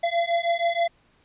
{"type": "beating tone pair", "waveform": "square", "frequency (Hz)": [679, 685.3], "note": ["F5", "F5"], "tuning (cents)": [-49, -33], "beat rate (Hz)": 6.3, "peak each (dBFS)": -25, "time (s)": [0.03, 0.88], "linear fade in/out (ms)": 10, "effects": ["pink hiss -62 dBFS RMS until 1.24 s", "resampled to 8000 Hz"]}